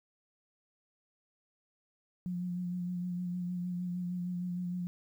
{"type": "tone with vibrato", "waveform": "sine", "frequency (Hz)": 178.2, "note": "F3", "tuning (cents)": 35, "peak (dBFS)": -33, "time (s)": [2.26, 4.87], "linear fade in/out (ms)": 0, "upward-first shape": "sine", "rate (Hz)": 6.5, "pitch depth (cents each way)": 25, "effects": ["11-bit"]}